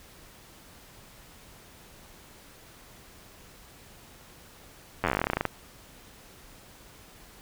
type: slowing click train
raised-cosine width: 0.5 ms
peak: -10 dBFS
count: 19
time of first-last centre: 5.04-5.453 s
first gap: 10 ms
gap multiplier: 1.09
effects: pink hiss -52 dBFS RMS until 7.41 s